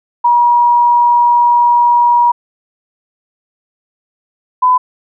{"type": "tone pair in turn", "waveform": "sine", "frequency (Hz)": [958, 1005.5], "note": ["A#5", "B5"], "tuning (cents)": [47, 31], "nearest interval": "minor second", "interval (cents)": 84, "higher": "second", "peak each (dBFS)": -6, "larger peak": "neither", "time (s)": [[0.24, 2.32], [4.62, 4.78]], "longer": "first", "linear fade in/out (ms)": 10, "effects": []}